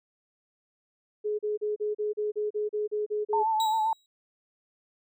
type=tone bursts; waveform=sine; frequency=421.4 Hz; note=G#4; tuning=25 cents sharp; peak=-26 dBFS; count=12; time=1.24-3.436 s; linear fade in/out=20 ms; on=150 ms; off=36 ms
type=tone with vibrato; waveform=sine; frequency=880 Hz; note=A5; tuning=in tune; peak=-23 dBFS; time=3.33-3.93 s; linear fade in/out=2 ms; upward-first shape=sine; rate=7.6 Hz; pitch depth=43 cents each way
type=tone with exponential decay; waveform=35% pulse; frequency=3848 Hz; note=B7; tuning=46 cents flat; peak=-27 dBFS; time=3.6-4.06 s; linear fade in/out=1 ms; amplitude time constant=99 ms
effects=none